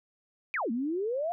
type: exponential two-way sweep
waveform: sine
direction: down then up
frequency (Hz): 2496 to 220 to 719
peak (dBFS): -28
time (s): 0.54-1.32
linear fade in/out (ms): 0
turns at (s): 0.71
effects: none